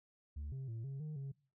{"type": "tone with pitch steps", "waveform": "sine", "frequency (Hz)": [73.3, 133.4, 113.6, 136.5, 153.2, 137.2], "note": ["D2", "C3", "A#2", "C#3", "D#3", "C#3"], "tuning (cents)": [-3, 34, -44, -26, -27, -17], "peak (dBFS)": -38, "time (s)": [0.36, 1.32], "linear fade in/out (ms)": 10, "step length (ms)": 160, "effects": ["noise-tail reverb RT60 0.4 s tail -23 dB re dry", "tanh soft clip ceiling -40 dBFS"]}